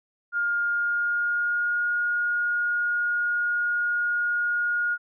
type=tone with pitch glide; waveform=sine; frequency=1413 to 1432.7 Hz; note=F6 to F6; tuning=+20 to +44 cents; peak=-22 dBFS; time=0.32-4.98 s; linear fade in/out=50 ms; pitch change=+24 cents; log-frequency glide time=0.63-1.87 s; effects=none